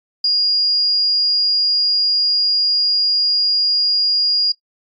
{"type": "tone", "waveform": "sine", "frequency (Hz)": 4849, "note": "D#8", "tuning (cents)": -45, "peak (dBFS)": -12, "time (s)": [0.24, 4.52], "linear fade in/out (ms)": 5, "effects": ["noise-tail reverb RT60 0.1 s tail -19 dB re dry", "MP3 48 kbps"]}